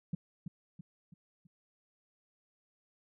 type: tone with echo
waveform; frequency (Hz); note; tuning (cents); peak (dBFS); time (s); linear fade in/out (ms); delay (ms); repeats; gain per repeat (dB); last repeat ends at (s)
sine; 169.6; E3; +50; -29; 0.13-0.15; 5; 330; 4; -7; 1.47
effects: tanh soft clip ceiling -26 dBFS